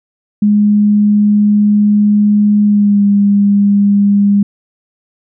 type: tone with pitch glide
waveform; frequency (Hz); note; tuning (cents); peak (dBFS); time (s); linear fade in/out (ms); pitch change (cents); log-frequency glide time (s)
sine; 207.7 to 202; G#3 to G#3; 0 to -48; -6; 0.42-4.43; 5; -48; 2.64-3.04
effects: none